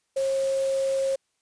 sine tone in noise, 539 Hz, C#5, 49 cents flat, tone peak -22 dBFS, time 0.16-1.16 s, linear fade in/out 10 ms, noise white, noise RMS -40 dBFS, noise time 0.16-1.16 s, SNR +15 dB, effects white hiss -74 dBFS RMS until 1.41 s + resampled to 22050 Hz

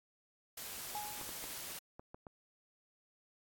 white noise, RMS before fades -45 dBFS, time 0.57-1.79 s, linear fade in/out 5 ms
sine tone with exponential decay, 836 Hz, G#5, 11 cents sharp, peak -37 dBFS, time 0.95-1.46 s, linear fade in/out 0 ms, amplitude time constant 110 ms
clicks, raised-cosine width 1 ms, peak -35 dBFS, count 6, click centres 1.213 / 1.291 / 1.441 / 1.995 / 2.145 / 2.268 s
effects AAC 64 kbps

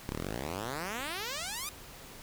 5% pulse exponential sweep, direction up, 32.14 to 1248 Hz, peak -24 dBFS, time 0.09-1.69 s, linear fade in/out 0 ms, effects pink hiss -49 dBFS RMS until 2.22 s

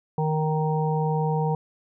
harmonic tone, 155.56 Hz, D#3, in tune, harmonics 1 / 3 / 5 / 6, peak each -23 / -28 / -30 / -31 dBFS, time 0.18-1.55 s, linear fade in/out 2 ms, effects none

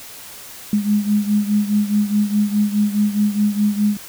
sine beating tone pair, 206.5 / 211.3 Hz, G#3 / G#3, -10 / +30 cents, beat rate 4.8 Hz, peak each -16 / -20 dBFS, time 0.73-3.97 s, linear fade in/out 2 ms, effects white hiss -37 dBFS RMS until 4.08 s

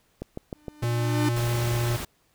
click train, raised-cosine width 2 ms, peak -19 dBFS, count 5, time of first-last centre 0.22-0.836 s, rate 6.49 Hz
45% pulse tone with exponential growth, 300 Hz, D4, 37 cents sharp, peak -21 dBFS, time 0.55-1.29 s, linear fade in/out 5 ms, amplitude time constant 160 ms
square tone, 118.8 Hz, A#2, 33 cents sharp, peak -24 dBFS, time 0.82-1.97 s, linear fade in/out 10 ms
pink noise, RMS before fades -34 dBFS, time 1.36-2.05 s, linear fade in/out 5 ms
effects pink hiss -66 dBFS RMS until 2.34 s

